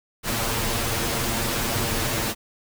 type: noise with comb filter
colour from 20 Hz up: pink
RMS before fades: -25 dBFS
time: 0.23-2.35 s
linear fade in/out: 50 ms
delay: 8.7 ms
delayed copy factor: +0.95
effects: none